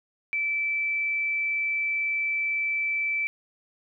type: tone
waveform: sine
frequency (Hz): 2321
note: D7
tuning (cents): -21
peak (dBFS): -24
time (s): 0.33-3.27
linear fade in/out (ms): 0
effects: none